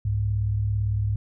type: tone pair together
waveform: sine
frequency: 65.98 / 103.83 Hz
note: C2 / G#2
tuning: +15 / 0 cents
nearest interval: minor sixth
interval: 785 cents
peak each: -29 / -22 dBFS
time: 0.05-1.16 s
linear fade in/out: 5 ms
effects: none